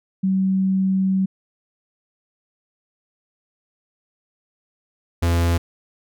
sine / 45% pulse tone pair in turn, 190.4 / 85.08 Hz, F#3 / F2, +50 / -45 cents, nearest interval octave + major second, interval 1395 cents, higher first, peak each -16 dBFS, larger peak neither, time 0.23-1.26 / 5.22-5.58 s, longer first, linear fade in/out 10 ms, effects none

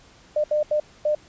sine tone bursts at uneven times, 602 Hz, D5, 43 cents sharp, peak -18 dBFS, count 4, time 0.36-0.44 / 0.51-0.63 / 0.71-0.8 / 1.05-1.15 s, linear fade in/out 5 ms, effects pink hiss -52 dBFS RMS until 1.28 s + resampled to 16000 Hz

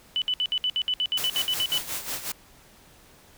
sine tone bursts, 2990 Hz, F#7, 17 cents sharp, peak -22 dBFS, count 14, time 0.16-1.778 s, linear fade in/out 0 ms, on 58 ms, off 62 ms
white noise with tremolo, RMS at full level -30 dBFS, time 1.17-2.32 s, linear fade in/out 5 ms, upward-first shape sine, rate 5.5 Hz, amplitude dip 70%
effects pink hiss -54 dBFS RMS until 3.37 s

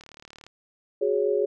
click train, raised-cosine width 0.2 ms, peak -28 dBFS, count 18, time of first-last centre 0.01-0.466 s, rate 37.3 Hz
sine chord, F# suspended second, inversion none, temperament just, 370 / 416.2 / 555 Hz, F#4 / G#4 / C#5, 0 / +4 / +2 cents, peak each -27 / -23 / -27 dBFS, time 1.01-1.46 s, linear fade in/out 10 ms
effects none

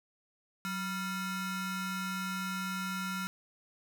40% pulse ring-modulated tone, 784 Hz, G5, in tune, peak -30 dBFS, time 0.65-3.27 s, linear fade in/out 0 ms, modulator 598 Hz, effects none

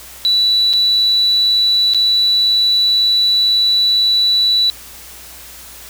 sine tone with dropouts, 3951 Hz, B7, in tune, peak -10 dBFS, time 0.25-4.7 s, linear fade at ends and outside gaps 0 ms, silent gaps 0.731-0.736 / 1.936-1.946 s, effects added 60 Hz sine -45 dBFS peak until 5.89 s + white hiss -36 dBFS RMS until 5.89 s

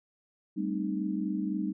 sine chord, A half-diminished seventh, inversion third, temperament equal with one note detuned, 196 / 220 / 261.6 / 307.2 Hz, G3 / A3 / C4 / Eb4, 0 / 0 / 0 / -22 cents, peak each -32 / -37 / -38 / -33 dBFS, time 0.56-1.73 s, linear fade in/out 20 ms, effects none

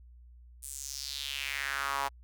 sawtooth tone with high-pass filter sweep, 138.59 Hz, C#3, in tune, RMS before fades -36 dBFS, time 0.62-2.09 s, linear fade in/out 20 ms, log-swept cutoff 9400 to 870 Hz, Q 3.3, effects added 60 Hz sine -51 dBFS peak until 2.23 s

